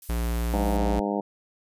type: noise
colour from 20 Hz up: violet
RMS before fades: -42 dBFS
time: 0.02-0.77 s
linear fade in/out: 2 ms
type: tone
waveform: square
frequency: 58.27 Hz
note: A#1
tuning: in tune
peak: -25 dBFS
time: 0.09-1 s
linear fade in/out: 5 ms
type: harmonic tone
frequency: 101.8 Hz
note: G#2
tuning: 34 cents flat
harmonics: 2 / 3 / 4 / 5 / 6 / 7 / 8 / 9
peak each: -29 / -31 / -32 / -33 / -34 / -34 / -35 / -36 dBFS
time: 0.53-1.21 s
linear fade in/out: 10 ms
effects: resampled to 32000 Hz